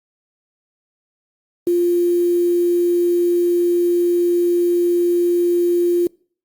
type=tone with quantisation; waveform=sine; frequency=349.2 Hz; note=F4; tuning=in tune; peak=-13 dBFS; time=1.67-6.07 s; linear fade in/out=2 ms; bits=6; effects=noise-tail reverb RT60 0.5 s tail -26 dB re dry + Opus 32 kbps